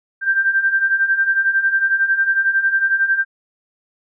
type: beating tone pair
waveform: sine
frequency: 1568 / 1579 Hz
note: G6 / G6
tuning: 0 / +12 cents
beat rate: 11 Hz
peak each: -20 / -15 dBFS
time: 0.21-3.25 s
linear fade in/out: 50 ms
effects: none